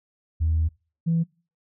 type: tone pair in turn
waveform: sine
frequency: 80 / 165.74 Hz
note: D#2 / E3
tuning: +49 / +10 cents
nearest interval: octave + minor second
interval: 1261 cents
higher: second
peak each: -18 dBFS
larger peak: neither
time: 0.4-0.69 / 1.06-1.24 s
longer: first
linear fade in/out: 20 ms
effects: noise-tail reverb RT60 0.4 s tail -26 dB re dry + tanh soft clip ceiling -15 dBFS